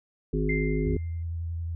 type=harmonic tone; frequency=51.91 Hz; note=G#1; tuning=in tune; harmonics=1 / 3 / 5 / 7 / 8; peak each=-28 / -29 / -31 / -32 / -32 dBFS; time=0.33-0.97 s; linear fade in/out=5 ms
type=tone with exponential decay; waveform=sine; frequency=2093 Hz; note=C7; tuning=in tune; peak=-27 dBFS; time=0.49-1.23 s; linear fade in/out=5 ms; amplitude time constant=160 ms
type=tone with vibrato; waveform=sine; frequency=83.7 Hz; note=E2; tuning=27 cents sharp; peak=-29 dBFS; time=0.86-1.75 s; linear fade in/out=0 ms; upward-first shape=triangle; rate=11 Hz; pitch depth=27 cents each way
effects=none